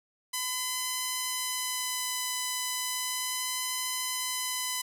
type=tone with vibrato; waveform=5% pulse; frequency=1009 Hz; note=B5; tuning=37 cents sharp; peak=-18 dBFS; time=0.33-4.82 s; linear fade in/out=10 ms; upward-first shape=sine; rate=0.35 Hz; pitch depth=9 cents each way; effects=none